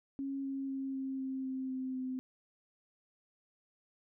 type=tone with pitch steps; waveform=sine; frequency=273.8 / 271.4 / 269.1 / 266.8 / 264.5 / 262.2 / 259.9 / 257.7 Hz; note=C#4 / C#4 / C4 / C4 / C4 / C4 / C4 / C4; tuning=-21 / -36 / +49 / +34 / +19 / +4 / -11 / -26 cents; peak=-35 dBFS; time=0.19-2.19 s; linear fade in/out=0 ms; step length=250 ms; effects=none